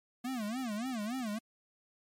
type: tone with vibrato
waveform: square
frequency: 233.1 Hz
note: A#3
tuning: in tune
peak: -35 dBFS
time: 0.24-1.39 s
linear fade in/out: 10 ms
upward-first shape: sine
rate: 3.5 Hz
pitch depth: 220 cents each way
effects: MP3 64 kbps